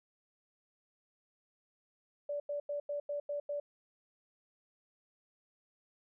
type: tone bursts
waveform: sine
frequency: 580 Hz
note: D5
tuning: 22 cents flat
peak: -34 dBFS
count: 7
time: 2.29-3.6 s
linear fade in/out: 5 ms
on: 110 ms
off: 90 ms
effects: none